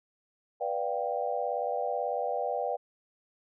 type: chord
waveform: sine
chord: G dominant seventh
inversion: first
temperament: just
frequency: 490 / 588 / 705.6 / 784 Hz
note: B4 / D5 / F5 / G5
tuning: -14 / +2 / +18 / 0 cents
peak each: -34 dBFS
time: 0.6-2.77 s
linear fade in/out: 20 ms
effects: none